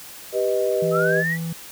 sine chord, G augmented, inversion none, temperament equal, 392 / 493.9 / 622.3 Hz, G4 / B4 / D#5, 0 / 0 / 0 cents, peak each -23 dBFS, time 0.32-1.24 s, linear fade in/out 50 ms
triangle tone, 165.2 Hz, E3, 4 cents sharp, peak -23 dBFS, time 0.82-1.53 s, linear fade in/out 5 ms
sine linear sweep, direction up, 1257 to 1985 Hz, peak -21 dBFS, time 0.91-1.38 s, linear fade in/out 50 ms
effects white hiss -40 dBFS RMS until 1.71 s

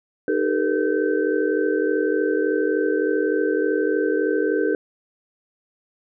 sine tone cluster, 307.5 / 389.2 / 441.8 / 485.2 / 1542 Hz, D#4 / G4 / A4 / B4 / G6, -20 / -12 / +7 / -31 / -29 cents, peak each -24 / -24 / -23 / -25 / -30 dBFS, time 0.28-4.75 s, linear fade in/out 2 ms, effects none

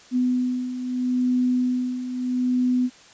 sine beating tone pair, 250 / 250.77 Hz, B3 / B3, +21 / +27 cents, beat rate 0.77 Hz, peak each -27 / -21 dBFS, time 0.11-2.9 s, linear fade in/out 50 ms, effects white hiss -49 dBFS RMS until 3.13 s + resampled to 16000 Hz

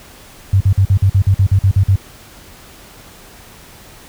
sine tone bursts, 96.9 Hz, G2, 20 cents flat, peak -7 dBFS, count 12, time 0.53-1.959 s, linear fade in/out 5 ms, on 76 ms, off 47 ms, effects pink hiss -40 dBFS RMS until 4.08 s

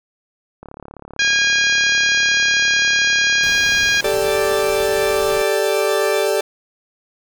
click train, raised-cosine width 1 ms, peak -21 dBFS, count 132, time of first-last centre 0.63-4.31 s, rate 35.6 Hz
harmonic tone, 817 Hz, G#5, 29 cents flat, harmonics 2 / 3 / 4 / 5 / 6 / 7 / 8, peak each -16 / -20 / -22 / -24 / -26 / -27 / -28 dBFS, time 1.19-4.01 s, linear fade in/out 5 ms
pink noise, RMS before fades -33 dBFS, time 3.43-5.42 s, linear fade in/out 2 ms
40% pulse chord, G suspended second, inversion none, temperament equal, 392 / 440 / 587.3 Hz, G4 / A4 / D5, 0 / 0 / 0 cents, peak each -19 dBFS, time 4.04-6.41 s, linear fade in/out 5 ms
effects none

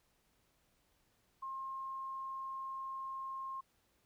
sine tone, 1067 Hz, C6, 34 cents sharp, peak -40 dBFS, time 1.42-3.61 s, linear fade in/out 10 ms, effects pink hiss -75 dBFS RMS until 4.05 s

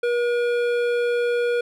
sine tone with hard clipping, 480 Hz, B4, 49 cents flat, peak -21 dBFS, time 0.03-1.61 s, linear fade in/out 5 ms, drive 12 dB, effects none

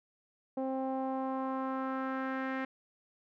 sawtooth tone with low-pass filter sweep, 264 Hz, C4, 16 cents sharp, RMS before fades -35 dBFS, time 0.57-2.65 s, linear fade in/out 5 ms, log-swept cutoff 660 to 1900 Hz, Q 2.7, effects none

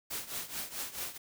white noise with tremolo, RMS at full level -36 dBFS, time 0.1-1.18 s, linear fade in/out 10 ms, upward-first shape triangle, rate 4.6 Hz, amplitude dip 85%, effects none

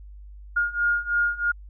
sine beating tone pair, 1420 / 1423.1 Hz, F6 / F6, +28 / +32 cents, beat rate 3.1 Hz, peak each -25 / -23 dBFS, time 0.56-1.52 s, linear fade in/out 10 ms, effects added 50 Hz sine -40 dBFS peak until 1.69 s

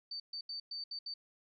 sine tone bursts at uneven times, 4579 Hz, D8, 45 cents flat, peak -39 dBFS, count 6, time 0.11-0.2 / 0.33-0.41 / 0.49-0.6 / 0.71-0.84 / 0.91-0.99 / 1.06-1.14 s, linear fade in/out 5 ms, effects none

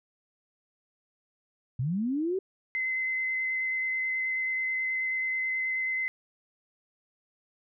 sine linear sweep, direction up, 115.4 to 392 Hz, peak -26 dBFS, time 1.79-2.39 s, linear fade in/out 5 ms
sine tone with vibrato, 2053 Hz, C7, 33 cents flat, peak -27 dBFS, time 2.75-6.08 s, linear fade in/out 0 ms, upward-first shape square, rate 9.3 Hz, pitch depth 8 cents each way
effects none

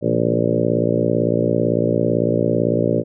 harmonic tone with a mistuned harmonic, 57.9 Hz, A#1, 11 cents flat, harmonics 2 / 3 / 4 / 5 / 6 / 7 / 8 / 9 / 10, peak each -24 / -24 / -24 / -24 / -24 / -24 / -24 / -24 / -24 dBFS, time 0.01-3.04 s, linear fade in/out 50 ms, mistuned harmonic 3, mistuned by -46 cents, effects none

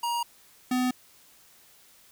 square tone pair in turn, 946 / 252 Hz, A#5 / B3, +25 / +35 cents, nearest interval octave + major seventh, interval 2290 cents, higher first, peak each -27 / -24 dBFS, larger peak second, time 0.03-0.23 / 0.71-0.91 s, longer neither, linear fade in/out 5 ms, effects white hiss -57 dBFS RMS until 2.11 s

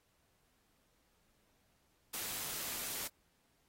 white noise, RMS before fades -41 dBFS, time 2.13-3.08 s, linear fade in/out 10 ms, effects pink hiss -75 dBFS RMS until 3.68 s + AAC 48 kbps

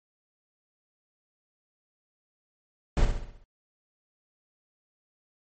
brown noise with echo, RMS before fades -20 dBFS, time 2.97-3.05 s, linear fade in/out 2 ms, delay 65 ms, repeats 6, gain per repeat -6 dB, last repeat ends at 3.44 s, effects MP3 32 kbps

